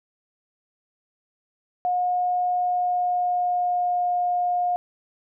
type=tone with pitch glide; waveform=sine; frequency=720 to 713 Hz; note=F#5 to F5; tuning=-47 to +36 cents; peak=-20 dBFS; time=1.85-4.76 s; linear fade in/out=0 ms; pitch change=-17 cents; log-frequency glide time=2.5-4.1 s; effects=none